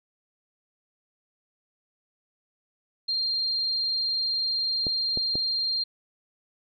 sine tone, 4192 Hz, C8, 2 cents sharp, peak -24 dBFS, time 3.08-5.84 s, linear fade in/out 10 ms
clicks, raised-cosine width 2 ms, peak -19 dBFS, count 3, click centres 4.868 / 5.174 / 5.355 s
effects none

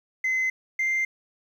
sine tone pair in turn, 2050 / 2092 Hz, C7 / C7, -36 / -1 cents, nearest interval unison, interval 35 cents, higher second, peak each -20 dBFS, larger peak neither, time 0.24-0.5 / 0.79-1.05 s, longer neither, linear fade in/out 5 ms, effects tanh soft clip ceiling -20 dBFS + 9-bit

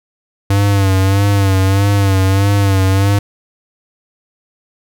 square tone with vibrato, 98 Hz, G2, in tune, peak -10 dBFS, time 0.5-3.19 s, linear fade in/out 5 ms, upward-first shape sine, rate 1.6 Hz, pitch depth 55 cents each way, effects none

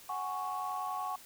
sine chord, F# suspended second, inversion none, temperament equal, 740 / 830.6 / 1108.7 Hz, F#5 / G#5 / C#6, 0 / 0 / 0 cents, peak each -38 / -39 / -36 dBFS, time 0.09-1.16 s, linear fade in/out 5 ms, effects tanh soft clip ceiling -27 dBFS + white hiss -54 dBFS RMS until 1.25 s

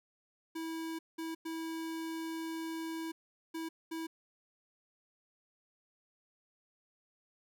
square tone bursts at uneven times, 325.3 Hz, E4, 23 cents flat, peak -38 dBFS, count 5, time 0.55-0.99 / 1.18-1.35 / 1.45-3.12 / 3.54-3.69 / 3.91-4.07 s, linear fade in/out 10 ms, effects none

